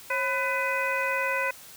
harmonic tone with a mistuned harmonic, 501 Hz, B4, 25 cents sharp, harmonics 1 / 2 / 3 / 4 / 5, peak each -31 / -31 / -31 / -31 / -31 dBFS, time 0.1-1.51 s, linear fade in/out 5 ms, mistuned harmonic 1, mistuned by +130 cents, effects white hiss -47 dBFS RMS until 1.76 s

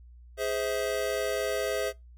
square chord, Ab augmented, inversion none, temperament just, 415.3 / 519.1 / 648.9 Hz, Ab4 / C5 / E5, 0 / -14 / -27 cents, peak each -33 dBFS, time 0.37-1.93 s, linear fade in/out 50 ms, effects noise-tail reverb RT60 0.2 s tail -22 dB re dry + added 60 Hz sine -48 dBFS peak until 2.17 s

